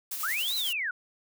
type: noise with tremolo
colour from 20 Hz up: blue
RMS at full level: -33 dBFS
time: 0.11-0.73 s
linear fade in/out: 5 ms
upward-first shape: sine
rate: 11 Hz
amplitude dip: 40%
type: linear two-way sweep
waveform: sine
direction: up then down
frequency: 1174.7 to 4101 to 1400 Hz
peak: -28 dBFS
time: 0.23-0.91 s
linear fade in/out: 5 ms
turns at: 0.55 s
effects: none